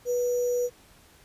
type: tone with sample-and-hold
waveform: sine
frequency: 488.8 Hz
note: B4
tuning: 18 cents flat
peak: -23 dBFS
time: 0.05-0.7 s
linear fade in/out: 50 ms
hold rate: 6300 Hz
effects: pink hiss -56 dBFS RMS until 1.24 s + resampled to 32000 Hz